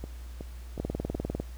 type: two click trains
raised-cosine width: 2 ms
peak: -17 / -24 dBFS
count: 13 / 4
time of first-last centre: 0.8-1.4 / 0.04-1.147 s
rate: 20 / 2.71 Hz
effects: added 60 Hz sine -39 dBFS peak until 1.57 s + pink hiss -55 dBFS RMS until 1.57 s